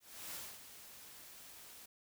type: noise with ADSR envelope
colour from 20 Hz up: white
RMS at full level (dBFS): -45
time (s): 0-1.86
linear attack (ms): 340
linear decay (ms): 240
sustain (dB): -10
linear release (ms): 8
effects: none